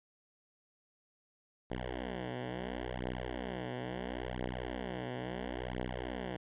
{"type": "beating tone pair", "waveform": "5% pulse", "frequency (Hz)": [62, 62.73], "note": ["B1", "B1"], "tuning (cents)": [7, 28], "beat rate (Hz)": 0.73, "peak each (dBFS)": -29, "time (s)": [1.7, 6.37], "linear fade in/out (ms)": 10, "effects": ["resampled to 8000 Hz"]}